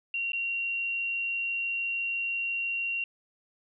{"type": "tone with dropouts", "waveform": "sine", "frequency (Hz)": 2753, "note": "F7", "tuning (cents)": -25, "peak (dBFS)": -28, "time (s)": [0.14, 3.04], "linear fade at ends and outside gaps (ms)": 2, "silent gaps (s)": [0.32, 0.332], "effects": []}